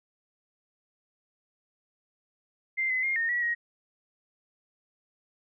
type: tone with pitch steps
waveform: sine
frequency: 2090 / 2031 / 2125 / 1839 / 1932 / 1887 Hz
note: C7 / B6 / C7 / A#6 / B6 / A#6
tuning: -2 / +48 / +26 / -24 / -39 / +21 cents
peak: -25 dBFS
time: 2.77-3.55 s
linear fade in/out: 20 ms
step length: 130 ms
effects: none